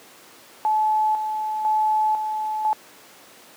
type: tone with tremolo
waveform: sine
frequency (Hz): 862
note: A5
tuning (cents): -36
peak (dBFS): -17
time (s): 0.65-2.73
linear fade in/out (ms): 0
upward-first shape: square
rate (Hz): 1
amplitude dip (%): 50
effects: pink hiss -47 dBFS RMS until 3.56 s + high-pass 300 Hz 12 dB/octave